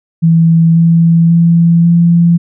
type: tone with pitch steps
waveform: sine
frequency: 164.81 / 166.63 / 168.47 / 170.33 Hz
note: E3 / E3 / E3 / F3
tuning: 0 / +19 / +38 / -43 cents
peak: -4 dBFS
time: 0.22-2.38 s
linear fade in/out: 20 ms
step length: 540 ms
effects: none